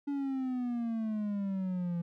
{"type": "exponential sweep", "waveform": "triangle", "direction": "down", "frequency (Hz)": [286.9, 169.3], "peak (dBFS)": -29, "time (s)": [0.07, 2.02], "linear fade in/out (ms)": 10, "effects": []}